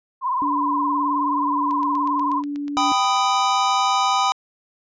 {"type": "tone with vibrato", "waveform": "sine", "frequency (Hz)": 1020, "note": "C6", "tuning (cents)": -44, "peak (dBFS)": -19, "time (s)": [0.21, 2.43], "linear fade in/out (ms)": 50, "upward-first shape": "triangle", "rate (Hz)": 19, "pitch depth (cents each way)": 110}
{"type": "tone with pitch glide", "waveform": "sine", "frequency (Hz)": [290, 288.2], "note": ["D4", "D4"], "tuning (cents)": [-22, -33], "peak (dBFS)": -24, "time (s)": [0.42, 2.92], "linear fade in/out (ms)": 0, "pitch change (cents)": -11, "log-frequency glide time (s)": [2.24, 2.54]}
{"type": "click train", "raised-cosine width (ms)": 0.2, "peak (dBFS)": -24, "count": 13, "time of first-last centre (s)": [1.71, 3.166], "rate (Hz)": 8.24}
{"type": "chord", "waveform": "square", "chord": "G augmented", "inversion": "none", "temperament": "equal with one note detuned", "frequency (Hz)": [784, 995.8, 1244.5], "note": ["G5", "B5", "D#6"], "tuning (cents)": [0, 14, 0], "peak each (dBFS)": -22, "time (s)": [2.77, 4.32], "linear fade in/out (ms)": 0}
{"effects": ["resampled to 16000 Hz"]}